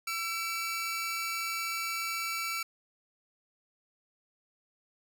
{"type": "tone pair together", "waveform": "sawtooth", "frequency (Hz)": [1341.8, 2296], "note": ["E6", "D7"], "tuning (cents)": [30, -40], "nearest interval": "major sixth", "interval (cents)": 930, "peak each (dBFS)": [-32, -31], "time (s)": [0.07, 2.63], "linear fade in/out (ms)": 5, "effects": []}